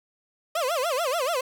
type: tone with vibrato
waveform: 30% pulse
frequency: 590 Hz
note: D5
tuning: 8 cents sharp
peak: -21 dBFS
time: 0.55-1.41 s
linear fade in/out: 5 ms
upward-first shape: sine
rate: 6.9 Hz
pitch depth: 290 cents each way
effects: none